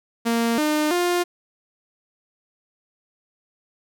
sawtooth tone with pitch steps, 231.9 / 303.4 / 352.6 Hz, A#3 / D#4 / F4, -9 / -44 / +17 cents, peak -15 dBFS, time 0.25-1.24 s, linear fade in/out 20 ms, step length 330 ms, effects none

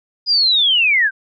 sine linear sweep, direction down, 4978 to 1512 Hz, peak -11 dBFS, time 0.26-1.11 s, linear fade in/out 50 ms, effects none

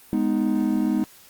triangle chord, G# minor, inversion none, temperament just, 207.7 / 249.2 / 311.5 Hz, G#3 / B3 / D#4, 0 / +16 / +2 cents, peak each -22 dBFS, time 0.13-1.04 s, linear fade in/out 0 ms, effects white hiss -50 dBFS RMS until 1.29 s + Opus 32 kbps

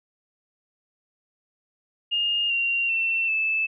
sine tone with pitch steps, 2833 / 2762 / 2693 / 2625 Hz, F7 / F7 / E7 / E7, +24 / -20 / +36 / -8 cents, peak -21 dBFS, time 2.11-3.67 s, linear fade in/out 20 ms, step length 390 ms, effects none

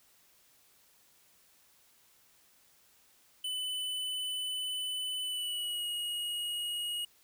square tone with pitch glide, 3006 to 2887 Hz, F#7 to F#7, +27 to -43 cents, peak -34 dBFS, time 3.44-7.05 s, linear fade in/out 5 ms, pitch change -70 cents, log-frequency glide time 5.23-5.87 s, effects white hiss -65 dBFS RMS until 7.23 s

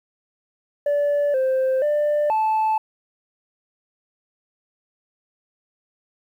sine tone with pitch steps, 579 / 523 / 593 / 873 Hz, D5 / C5 / D5 / A5, -25 / -1 / +17 / -14 cents, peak -15 dBFS, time 0.86-2.78 s, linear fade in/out 5 ms, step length 480 ms, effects tanh soft clip ceiling -16 dBFS + 9-bit

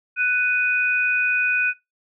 sine tone pair together, 1487.7 / 2489 Hz, F#6 / D#7, +9 / 0 cents, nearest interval major sixth, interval 891 cents, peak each -20 dBFS, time 0.16-1.74 s, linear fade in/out 50 ms, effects noise-tail reverb RT60 0.2 s tail -20 dB re dry

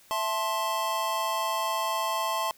square chord, A minor, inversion second, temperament just, 660 / 880 / 1056 Hz, E5 / A5 / C6, +2 / 0 / +16 cents, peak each -34 / -32 / -30 dBFS, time 0.11-2.51 s, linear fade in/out 0 ms, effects white hiss -57 dBFS RMS until 2.57 s

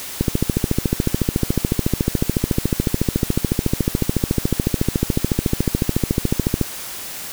click train, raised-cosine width 3 ms, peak -3 dBFS, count 90, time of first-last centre 0.21-6.613 s, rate 13.9 Hz, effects white hiss -31 dBFS RMS until 7.32 s

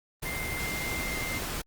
sine tone in noise, 2095 Hz, C7, 2 cents sharp, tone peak -34 dBFS, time 0.25-1.39 s, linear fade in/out 10 ms, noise pink, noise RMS -34 dBFS, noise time 0.22-1.62 s, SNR -3 dB, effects Opus 32 kbps

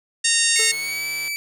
harmonic tone, 923 Hz, A#5, 17 cents flat, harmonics 2 / 3 / 4 / 5 / 6 / 7 / 8 / 9 / 10, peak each -25 / -25 / -25 / -25 / -25 / -25 / -25 / -25 / -25 dBFS, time 0.24-0.72 s, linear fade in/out 10 ms
sawtooth tone with pitch glide, 2182 to 2308 Hz, C#7 to D7, -28 to -31 cents, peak -21 dBFS, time 0.56-1.36 s, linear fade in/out 0 ms, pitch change +97 cents, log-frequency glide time 0.71-1.06 s
45% pulse tone with exponential decay, 441.1 Hz, A4, 4 cents sharp, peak -26 dBFS, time 0.59-0.91 s, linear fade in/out 5 ms, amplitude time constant 69 ms
click train, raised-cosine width 0.2 ms, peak -23 dBFS, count 85, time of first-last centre 0.72-1.28 s, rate 150 Hz
effects none

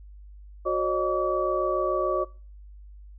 sine tone cluster, 366.5 / 541 / 608 / 1144 Hz, F#4 / C#5 / D#5 / D6, -16 / -42 / -40 / -46 cents, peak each -28 dBFS, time 0.65-2.25 s, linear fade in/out 20 ms, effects noise-tail reverb RT60 0.4 s tail -24 dB re dry + added 50 Hz sine -43 dBFS peak until 3.18 s

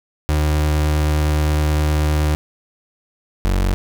35% pulse tone pair in turn, 75.8 / 46.64 Hz, D#2 / F#1, -45 / +15 cents, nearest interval minor sixth, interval 840 cents, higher first, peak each -13 dBFS, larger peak neither, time 0.29-2.35 / 3.45-3.74 s, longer first, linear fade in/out 0 ms, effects none

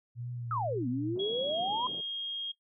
sine tone with vibrato, 118.4 Hz, A#2, 27 cents sharp, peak -36 dBFS, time 0.15-1.18 s, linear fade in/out 50 ms, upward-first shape triangle, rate 1.6 Hz, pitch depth 65 cents each way
sine exponential two-way sweep, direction down then up, 1359 to 238.2 to 1035 Hz, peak -30 dBFS, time 0.51-1.87 s, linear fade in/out 2 ms, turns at 0.88 s
pink band-pass noise, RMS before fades -47 dBFS, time 1.15-2.01 s, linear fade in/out 5 ms, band 160 to 600 Hz, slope 24 dB/octave
sine tone with pitch glide, 3320 to 3248 Hz, G#7 to G#7, -1 to -39 cents, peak -33 dBFS, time 1.19-2.52 s, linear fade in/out 10 ms, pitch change -38 cents, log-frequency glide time 1.49-1.58 s
effects noise-tail reverb RT60 0.1 s tail -17 dB re dry

